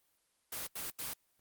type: noise bursts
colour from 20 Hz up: white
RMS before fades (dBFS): -40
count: 3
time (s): 0.52-1.136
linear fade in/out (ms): 5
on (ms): 150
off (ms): 83
effects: white hiss -75 dBFS RMS until 1.4 s + Opus 24 kbps